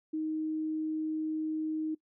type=tone; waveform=sine; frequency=312.8 Hz; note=D#4; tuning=9 cents sharp; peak=-30 dBFS; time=0.13-1.95 s; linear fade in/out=10 ms; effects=noise-tail reverb RT60 0.1 s tail -20 dB re dry